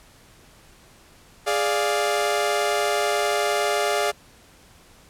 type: chord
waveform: sawtooth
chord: D diminished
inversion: second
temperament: equal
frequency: 415.3 / 587.3 / 698.5 Hz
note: Ab4 / D5 / F5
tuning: 0 / 0 / 0 cents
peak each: -21 dBFS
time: 1.46-4.12 s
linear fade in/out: 20 ms
effects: pink hiss -52 dBFS RMS until 5.09 s + low-pass 12000 Hz 12 dB/octave